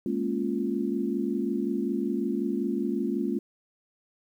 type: chord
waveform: sine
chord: Bb minor seventh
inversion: third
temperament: equal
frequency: 207.7 / 233.1 / 277.2 / 349.2 Hz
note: Ab3 / Bb3 / Db4 / F4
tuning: 0 / 0 / 0 / 0 cents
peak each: -31 dBFS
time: 0.06-3.39 s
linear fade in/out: 2 ms
effects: 10-bit